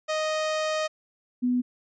sawtooth / sine tone pair in turn, 622.3 / 247.7 Hz, D#5 / B3, 0 / +5 cents, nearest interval octave + major third, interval 1595 cents, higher first, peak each -21 dBFS, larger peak neither, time 0.08-0.88 / 1.42-1.62 s, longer first, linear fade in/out 20 ms, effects resampled to 16000 Hz

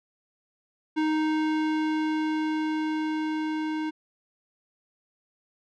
square tone with level ramp, 311.1 Hz, D#4, in tune, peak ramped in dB -23 to -28 dBFS, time 0.96-3.91 s, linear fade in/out 20 ms, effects low-pass 3000 Hz 12 dB/octave

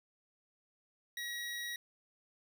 25% pulse tone, 1908 Hz, A#6, 40 cents sharp, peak -35 dBFS, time 1.17-1.76 s, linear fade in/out 2 ms, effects none

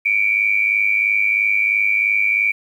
sine tone pair together, 2274 / 2377 Hz, C#7 / D7, +44 / +20 cents, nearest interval minor second, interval 76 cents, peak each -17 dBFS, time 0.05-2.52 s, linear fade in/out 10 ms, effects 8-bit

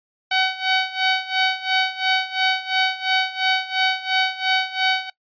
10% pulse tone with tremolo, 755 Hz, F#5, 35 cents sharp, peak -7 dBFS, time 0.31-5.1 s, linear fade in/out 5 ms, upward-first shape sine, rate 2.9 Hz, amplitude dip 85%, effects noise-tail reverb RT60 0.1 s tail -21 dB re dry + resampled to 11025 Hz

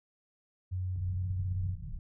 sine tone with pitch glide, 92 to 92.96 Hz, F#2 to F#2, -9 to +9 cents, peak -31 dBFS, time 0.71-1.77 s, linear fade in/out 20 ms, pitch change +18 cents, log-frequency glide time 1.11-1.22 s
pink low-pass noise, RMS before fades -41 dBFS, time 0.96-1.99 s, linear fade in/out 2 ms, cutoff 180 Hz, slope 96 dB/octave
effects none

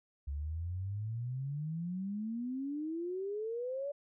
sine exponential sweep, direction up, 68.5 to 580 Hz, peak -35 dBFS, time 0.27-3.92 s, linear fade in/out 10 ms, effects none

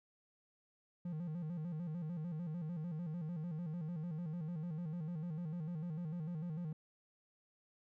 triangle tone with vibrato, 165 Hz, E3, 2 cents sharp, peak -37 dBFS, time 1.05-6.73 s, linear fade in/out 5 ms, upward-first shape square, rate 6.7 Hz, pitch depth 110 cents each way, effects none

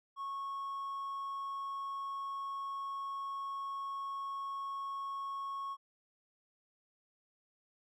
triangle tone, 1100 Hz, C#6, 14 cents flat, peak -35 dBFS, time 0.16-5.77 s, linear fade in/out 50 ms, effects tanh soft clip ceiling -31 dBFS

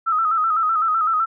sine tone with vibrato, 1293 Hz, E6, 34 cents flat, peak -16 dBFS, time 0.06-1.26 s, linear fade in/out 20 ms, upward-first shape square, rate 7.9 Hz, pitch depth 55 cents each way, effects none

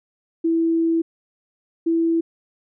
sine tone pair in turn, 329.6 / 330.8 Hz, E4 / E4, 0 / +6 cents, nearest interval unison, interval 6 cents, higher second, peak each -16 dBFS, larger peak neither, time 0.44-1.02 / 1.86-2.21 s, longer first, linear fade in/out 10 ms, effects none

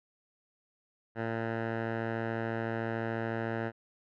10% pulse tone with low-pass filter, 113.8 Hz, A#2, 41 cents flat, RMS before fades -34 dBFS, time 1.15-3.72 s, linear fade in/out 50 ms, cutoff 1600 Hz, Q 1.7, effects none

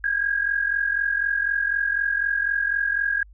sine tone pair together, 1600 / 1644 Hz, G6 / G#6, +35 / -18 cents, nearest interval unison, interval 47 cents, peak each -25 / -22 dBFS, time 0.04-3.23 s, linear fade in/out 2 ms, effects added 50 Hz sine -45 dBFS peak until 3.33 s

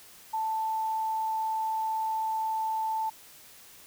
sine tone, 882 Hz, A5, 4 cents sharp, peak -27 dBFS, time 0.33-3.1 s, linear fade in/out 10 ms, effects white hiss -52 dBFS RMS until 3.86 s

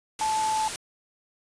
sine tone in noise, 871 Hz, A5, 18 cents flat, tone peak -23 dBFS, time 0.21-0.68 s, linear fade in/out 2 ms, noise white, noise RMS -32 dBFS, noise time 0.19-0.76 s, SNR +6 dB, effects resampled to 22050 Hz

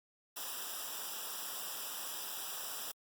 white noise with comb filter, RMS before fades -42 dBFS, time 0.36-2.92 s, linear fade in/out 10 ms, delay 0.46 ms, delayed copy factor -1, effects Opus 48 kbps

